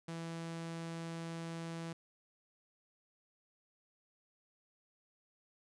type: tone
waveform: sawtooth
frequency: 165.8 Hz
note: E3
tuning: 10 cents sharp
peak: -37 dBFS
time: 0.08-1.93 s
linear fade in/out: 5 ms
effects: resampled to 22050 Hz